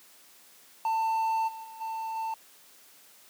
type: tone with level steps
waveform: triangle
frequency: 893 Hz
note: A5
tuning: 25 cents sharp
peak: -23 / -37 / -41 / -30 / -28 dBFS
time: 0.85-2.34 s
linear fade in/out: 2 ms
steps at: 1.47 / 1.63 / 1.8 / 2.15 s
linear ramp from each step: 20 ms
effects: white hiss -56 dBFS RMS until 3.29 s + high-pass 200 Hz 12 dB/octave